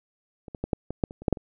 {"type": "clicks", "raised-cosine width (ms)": 2, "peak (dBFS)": [-27, -22, -15, -10, -18, -9, -26, -28, -8, -7, -26], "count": 11, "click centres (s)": [0.482, 0.548, 0.64, 0.732, 0.906, 1.038, 1.109, 1.22, 1.282, 1.327, 1.372], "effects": []}